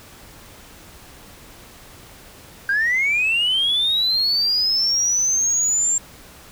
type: linear sweep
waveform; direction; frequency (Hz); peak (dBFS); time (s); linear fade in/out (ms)
sine; up; 1568 to 7410; -15; 2.69-5.98; 2
effects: tanh soft clip ceiling -13 dBFS + pink hiss -44 dBFS RMS until 6.51 s